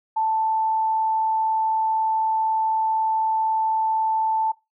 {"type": "tone", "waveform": "sine", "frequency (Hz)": 882, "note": "A5", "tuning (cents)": 4, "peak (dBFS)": -19, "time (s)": [0.16, 4.52], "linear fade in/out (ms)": 10, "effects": ["noise-tail reverb RT60 0.2 s tail -18 dB re dry"]}